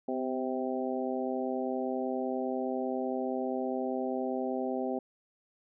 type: harmonic tone with a mistuned harmonic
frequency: 130.2 Hz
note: C3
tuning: 8 cents flat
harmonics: 2 / 3 / 4 / 5 / 6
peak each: -34 / -36 / -37 / -38 / -39 dBFS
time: 0.08-4.99 s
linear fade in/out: 5 ms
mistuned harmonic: 2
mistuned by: -33 cents
effects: none